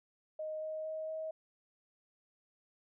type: tone with pitch steps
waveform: sine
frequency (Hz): 622.3 / 626.3 / 630.3 / 634.3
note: D#5 / D#5 / D#5 / D#5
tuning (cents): 0 / +11 / +22 / +33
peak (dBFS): -37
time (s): 0.39-1.31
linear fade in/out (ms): 5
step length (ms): 230
effects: none